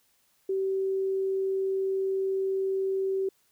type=tone; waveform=sine; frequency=384.7 Hz; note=G4; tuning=33 cents flat; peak=-25 dBFS; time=0.49-3.29 s; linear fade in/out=5 ms; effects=white hiss -68 dBFS RMS until 3.51 s